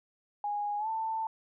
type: tone with pitch glide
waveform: sine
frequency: 825 to 889.3 Hz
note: G#5 to A5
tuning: -12 to +18 cents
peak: -30 dBFS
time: 0.44-1.27 s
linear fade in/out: 2 ms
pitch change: +130 cents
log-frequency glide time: 0.78-0.88 s
effects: none

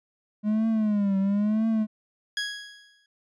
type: tone with vibrato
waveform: triangle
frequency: 208.2 Hz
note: G#3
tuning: 5 cents sharp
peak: -19 dBFS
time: 0.43-1.87 s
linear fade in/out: 50 ms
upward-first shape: triangle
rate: 1 Hz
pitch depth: 140 cents each way
type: tone with exponential decay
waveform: 20% pulse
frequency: 1661.2 Hz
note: G#6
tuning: in tune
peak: -20 dBFS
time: 2.37-3.06 s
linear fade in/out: 2 ms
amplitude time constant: 150 ms
effects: resampled to 22050 Hz

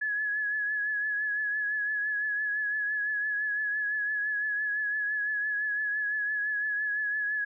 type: tone with vibrato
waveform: sine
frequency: 1695 Hz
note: G#6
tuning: 35 cents sharp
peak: -27 dBFS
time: 0.01-7.45 s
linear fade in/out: 10 ms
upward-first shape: triangle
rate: 5.9 Hz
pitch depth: 42 cents each way
effects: none

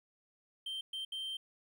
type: tone bursts at uneven times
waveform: triangle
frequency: 3136 Hz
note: G7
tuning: in tune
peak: -36 dBFS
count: 3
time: 0.66-0.81 / 0.93-1.05 / 1.12-1.37 s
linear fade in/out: 5 ms
effects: 13-bit

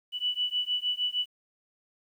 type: beating tone pair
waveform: sine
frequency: 2960 / 2966.5 Hz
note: F#7 / F#7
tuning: 0 / +4 cents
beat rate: 6.5 Hz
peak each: -30 dBFS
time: 0.12-1.26 s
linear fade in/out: 50 ms
effects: 10-bit

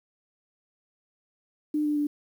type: tone with pitch steps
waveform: sine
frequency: 300.9 / 297.1 / 293.3 Hz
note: D4 / D4 / D4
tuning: +42 / +20 / -2 cents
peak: -23 dBFS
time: 1.74-2.07 s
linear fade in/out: 5 ms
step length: 110 ms
effects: 9-bit

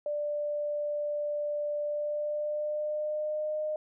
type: tone with pitch glide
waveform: sine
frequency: 590 to 612.2 Hz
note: D5 to D#5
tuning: +8 to -28 cents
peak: -29 dBFS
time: 0.06-3.76 s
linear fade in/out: 2 ms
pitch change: +64 cents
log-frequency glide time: 1.83-3.6 s
effects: none

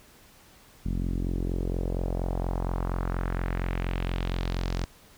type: tone with low-pass filter sweep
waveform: sawtooth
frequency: 44.25 Hz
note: F1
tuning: 23 cents sharp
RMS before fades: -29 dBFS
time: 0.85-4.85 s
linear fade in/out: 10 ms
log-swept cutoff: 220 to 5700 Hz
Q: 1.9
effects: pink hiss -55 dBFS RMS until 5.17 s

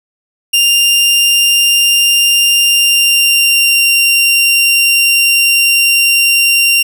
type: tone with pitch glide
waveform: sawtooth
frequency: 2794 to 2770 Hz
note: F7 to F7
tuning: 0 to -15 cents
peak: -4 dBFS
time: 0.53-6.83 s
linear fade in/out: 10 ms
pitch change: -15 cents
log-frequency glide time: 2.62-3.85 s
effects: none

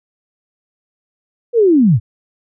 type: linear sweep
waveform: sine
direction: down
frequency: 493.2 to 89 Hz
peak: -7 dBFS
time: 1.53-2 s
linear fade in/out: 50 ms
effects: none

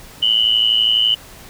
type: tone pair together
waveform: sine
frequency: 2925 / 3037 Hz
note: F#7 / F#7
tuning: -21 / +44 cents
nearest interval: minor second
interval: 65 cents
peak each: -15 dBFS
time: 0.22-1.15 s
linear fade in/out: 10 ms
effects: pink hiss -40 dBFS RMS until 1.49 s

